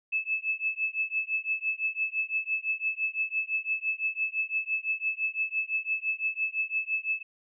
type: tone with tremolo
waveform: sine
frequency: 2611 Hz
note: E7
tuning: 17 cents flat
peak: -23 dBFS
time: 0.12-7.23 s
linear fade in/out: 10 ms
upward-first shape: triangle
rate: 5.9 Hz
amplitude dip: 100%
effects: none